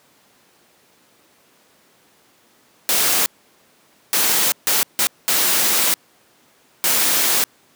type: noise bursts at uneven times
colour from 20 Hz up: white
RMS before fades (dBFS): -17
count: 6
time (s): 2.89-3.26 / 4.13-4.52 / 4.67-4.83 / 4.99-5.07 / 5.28-5.94 / 6.84-7.44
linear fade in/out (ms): 0
effects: pink hiss -55 dBFS RMS until 7.75 s + high-pass 200 Hz 12 dB/octave